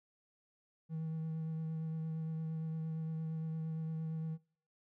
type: tone with vibrato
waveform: triangle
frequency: 160 Hz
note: D#3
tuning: 49 cents sharp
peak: -34 dBFS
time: 0.89-4.38 s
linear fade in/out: 50 ms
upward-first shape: triangle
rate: 8.7 Hz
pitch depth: 18 cents each way
effects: noise-tail reverb RT60 0.5 s tail -23 dB re dry + tanh soft clip ceiling -30 dBFS